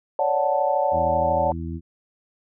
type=chord; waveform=sine; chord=D major seventh; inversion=third; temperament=equal; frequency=554.4 / 587.3 / 740 / 880 Hz; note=C#5 / D5 / F#5 / A5; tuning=0 / 0 / 0 / 0 cents; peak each=-24 dBFS; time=0.19-1.52 s; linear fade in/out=2 ms
type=harmonic tone; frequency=82.6 Hz; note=E2; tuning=4 cents sharp; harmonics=1 / 2 / 3 / 4; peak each=-30 / -33 / -35 / -36 dBFS; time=0.91-1.81 s; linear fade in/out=50 ms
effects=none